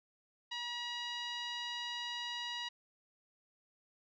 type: tone with low-pass filter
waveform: 10% pulse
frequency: 960 Hz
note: B5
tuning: 49 cents flat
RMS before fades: -41 dBFS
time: 0.51-2.69 s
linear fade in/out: 10 ms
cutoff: 3800 Hz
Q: 1.8
effects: none